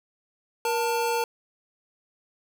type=tone pair together; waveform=square; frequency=472.5 / 892 Hz; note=A#4 / A5; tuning=+23 / +23 cents; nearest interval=major seventh; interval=1100 cents; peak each=-27 dBFS; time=0.65-1.24 s; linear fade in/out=2 ms; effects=none